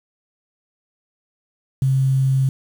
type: tone with quantisation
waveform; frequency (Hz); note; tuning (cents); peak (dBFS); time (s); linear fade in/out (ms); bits
sine; 133.4; C3; +34; -14; 1.82-2.49; 2; 7
effects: none